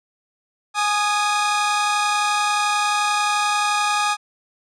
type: tone pair together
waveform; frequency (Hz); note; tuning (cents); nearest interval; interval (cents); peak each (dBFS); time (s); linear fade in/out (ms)
sawtooth; 833 / 1233.8; G#5 / D#6; +5 / -15; perfect fifth; 680; -17; 0.74-4.17; 50
effects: resampled to 22050 Hz